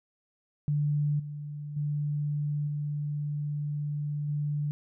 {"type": "tone with level steps", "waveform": "sine", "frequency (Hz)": 147.2, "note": "D3", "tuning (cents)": 4, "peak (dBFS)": [-24, -35, -27, -29, -27], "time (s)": [0.68, 4.71], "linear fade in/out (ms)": 0, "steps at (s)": [1.19, 1.76, 2.67, 4.28], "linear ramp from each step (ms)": 10, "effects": []}